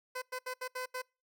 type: tone bursts at uneven times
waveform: 15% pulse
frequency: 508 Hz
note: B4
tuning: 49 cents sharp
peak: -30 dBFS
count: 6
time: 0.15-0.22 / 0.32-0.39 / 0.46-0.54 / 0.61-0.68 / 0.75-0.86 / 0.94-1.02 s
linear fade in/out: 10 ms
effects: noise-tail reverb RT60 0.3 s tail -26 dB re dry